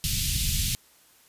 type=band-stop noise; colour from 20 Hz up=pink; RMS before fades=-26 dBFS; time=0.04-0.75 s; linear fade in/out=0 ms; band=160 to 2900 Hz; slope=24 dB/octave; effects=white hiss -58 dBFS RMS until 1.28 s + resampled to 32000 Hz